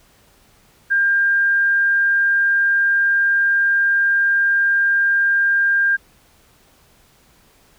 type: tone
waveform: sine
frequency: 1600 Hz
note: G6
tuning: 35 cents sharp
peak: -13 dBFS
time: 0.9-5.97 s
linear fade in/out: 20 ms
effects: pink hiss -54 dBFS RMS until 7.78 s